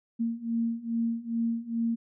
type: beating tone pair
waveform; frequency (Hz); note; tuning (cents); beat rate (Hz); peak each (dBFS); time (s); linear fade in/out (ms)
sine; 229.3 / 231.7; A#3 / A#3; -28 / -10; 2.4; -31 / -29; 0.19-1.96; 20
effects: none